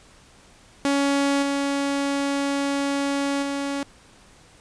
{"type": "tone with level steps", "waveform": "sawtooth", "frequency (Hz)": 280, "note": "C#4", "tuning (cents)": 18, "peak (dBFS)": [-15, -18, -21], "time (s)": [0.85, 3.83], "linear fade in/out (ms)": 0, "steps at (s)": [1.42, 3.42], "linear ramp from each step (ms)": 10, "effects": ["pink hiss -52 dBFS RMS until 4.6 s", "resampled to 22050 Hz"]}